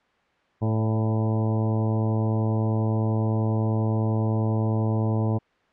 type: harmonic tone with a mistuned harmonic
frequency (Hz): 110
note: A2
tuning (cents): 0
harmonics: 1 / 2 / 3 / 4 / 5 / 6 / 7 / 8 / 9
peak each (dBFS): -22 / -28 / -32 / -34 / -36 / -38 / -39 / -40 / -41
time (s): 0.61-5.39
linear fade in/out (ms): 20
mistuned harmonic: 5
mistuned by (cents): +22
effects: white hiss -63 dBFS RMS until 5.72 s + low-pass 2000 Hz 12 dB/octave